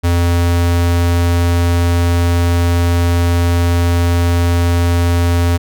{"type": "tone", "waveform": "square", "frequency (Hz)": 86.3, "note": "F2", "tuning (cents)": -20, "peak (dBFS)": -11, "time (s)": [0.03, 5.58], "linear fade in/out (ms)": 20, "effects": []}